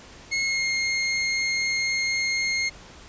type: tone with pitch glide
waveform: sawtooth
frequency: 2166 to 2137 Hz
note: C#7 to C7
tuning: -41 to +36 cents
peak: -19 dBFS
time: 0.31-2.7 s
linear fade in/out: 20 ms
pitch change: -23 cents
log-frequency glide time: 0.45-0.65 s
effects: pink hiss -46 dBFS RMS until 3.08 s + resampled to 16000 Hz